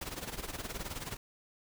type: noise with tremolo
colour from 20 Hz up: pink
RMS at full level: -38 dBFS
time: 0.01-1.17 s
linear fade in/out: 5 ms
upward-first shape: sine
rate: 19 Hz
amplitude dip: 75%
effects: none